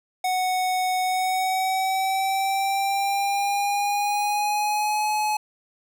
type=tone with pitch glide; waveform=square; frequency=740 to 850 Hz; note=F#5 to G#5; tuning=0 to +40 cents; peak=-22 dBFS; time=0.24-5.37 s; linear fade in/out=5 ms; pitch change=+240 cents; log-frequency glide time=1.03-5.09 s; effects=none